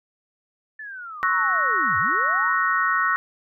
sine linear two-way sweep, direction down then up, 1770 to 82.2 to 1084 Hz, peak -33 dBFS, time 0.79-2.55 s, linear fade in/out 5 ms, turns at 1.98 s
sine chord, F# dominant seventh, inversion second, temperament equal with one note detuned, 1108.7 / 1308.6 / 1480 / 1864.7 Hz, C#6 / E6 / F#6 / A#6, 0 / -13 / 0 / 0 cents, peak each -24 dBFS, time 1.23-3.16 s, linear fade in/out 0 ms
effects none

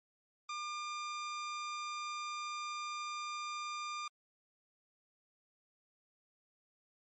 sawtooth tone, 1200 Hz, D6, 37 cents sharp, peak -35 dBFS, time 0.49-4.08 s, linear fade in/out 5 ms, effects MP3 32 kbps

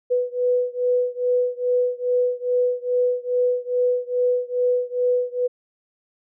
sine beating tone pair, 493.9 / 496.3 Hz, B4 / B4, 0 / +8 cents, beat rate 2.4 Hz, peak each -21 / -22 dBFS, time 0.1-5.48 s, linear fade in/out 20 ms, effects none

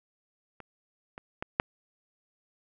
clicks, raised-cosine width 0.5 ms, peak -29 / -26 / -18 / -7 dBFS, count 4, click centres 0.603 / 1.179 / 1.425 / 1.599 s, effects none

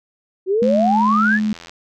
sine exponential sweep, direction up, 362.7 to 1819 Hz, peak -14 dBFS, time 0.46-1.4 s, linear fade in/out 50 ms
sine tone with pitch glide, 215.5 to 213.4 Hz, A3 to G#3, -36 to +47 cents, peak -16 dBFS, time 0.62-1.53 s, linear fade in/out 2 ms, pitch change -17 cents, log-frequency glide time 0.8-0.91 s
click train, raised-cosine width 0.2 ms, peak -19 dBFS, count 91, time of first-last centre 0.63-1.695 s, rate 84.5 Hz
effects none

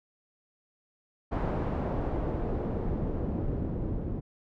pink noise with low-pass filter sweep, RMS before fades -31 dBFS, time 1.31-4.21 s, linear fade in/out 20 ms, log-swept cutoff 900 to 300 Hz, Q 0.87, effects none

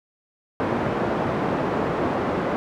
pink band-pass noise, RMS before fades -24 dBFS, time 0.6-2.56 s, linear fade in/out 0 ms, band 170 to 1100 Hz, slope 12 dB/octave, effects none

